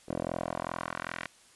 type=tone with band-pass filter sweep; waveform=10% pulse; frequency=42.53 Hz; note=F1; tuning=45 cents flat; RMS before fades=-36 dBFS; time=0.08-1.27 s; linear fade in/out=10 ms; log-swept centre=440 to 2000 Hz; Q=1.7; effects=white hiss -59 dBFS RMS until 1.55 s + resampled to 24000 Hz